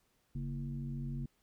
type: tone with frequency modulation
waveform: sine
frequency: 140.3 Hz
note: C#3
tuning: 21 cents sharp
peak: -36 dBFS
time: 0.35-1.26 s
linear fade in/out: 5 ms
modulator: 93.9 Hz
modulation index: 0.97
effects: pink hiss -75 dBFS RMS until 1.42 s